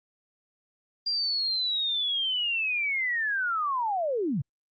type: linear sweep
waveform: sine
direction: down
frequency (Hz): 4800 to 112.4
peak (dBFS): -25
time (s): 1.06-4.42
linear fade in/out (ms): 10
effects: Opus 48 kbps